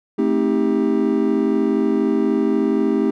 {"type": "chord", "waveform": "triangle", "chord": "A half-diminished seventh", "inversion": "none", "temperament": "just", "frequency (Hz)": [220, 264, 316.8, 396], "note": ["A3", "C4", "Eb4", "G4"], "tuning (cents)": [0, 16, 31, 18], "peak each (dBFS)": -19, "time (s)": [0.18, 3.11], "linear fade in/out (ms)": 10, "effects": []}